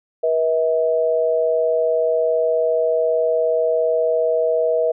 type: tone pair together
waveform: sine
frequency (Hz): 481.7 / 643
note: B4 / E5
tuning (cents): -43 / -43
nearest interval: perfect fourth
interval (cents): 500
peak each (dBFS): -18 / -18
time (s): 0.23-4.92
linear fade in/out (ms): 10
effects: none